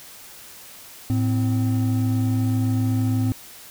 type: tone pair together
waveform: triangle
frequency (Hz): 108.78 / 258.4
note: A2 / C4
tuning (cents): -19 / -21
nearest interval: octave + minor third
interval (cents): 1498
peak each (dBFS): -18 / -21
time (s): 1.1-3.32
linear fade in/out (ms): 0
effects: white hiss -43 dBFS RMS until 3.7 s